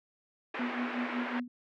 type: band-pass noise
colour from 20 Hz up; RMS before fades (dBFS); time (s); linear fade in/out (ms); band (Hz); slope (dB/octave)
white; -38; 0.54-1.4; 5; 300 to 2200; 24
type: tone with tremolo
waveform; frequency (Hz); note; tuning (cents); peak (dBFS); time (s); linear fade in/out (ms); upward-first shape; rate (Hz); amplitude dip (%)
sine; 244.6; B3; -16; -30; 0.59-1.48; 5; sine; 5.4; 80
effects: none